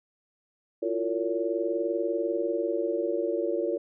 sine tone cluster, 336.6 / 356.8 / 459.6 / 565 Hz, E4 / F4 / A#4 / C#5, +36 / +37 / -25 / +33 cents, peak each -31 dBFS, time 0.82-3.78 s, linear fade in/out 10 ms, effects none

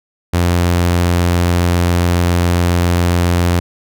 sawtooth tone, 87.31 Hz, F2, in tune, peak -7 dBFS, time 0.33-3.6 s, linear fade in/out 10 ms, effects none

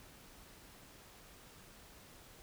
silence, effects pink hiss -58 dBFS RMS until 2.42 s

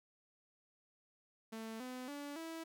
sawtooth tone with pitch steps, 223 / 253.2 / 287.5 / 326.5 Hz, A3 / B3 / D4 / E4, +23 / +43 / -37 / -17 cents, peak -40 dBFS, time 1.52-2.64 s, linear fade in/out 10 ms, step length 280 ms, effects none

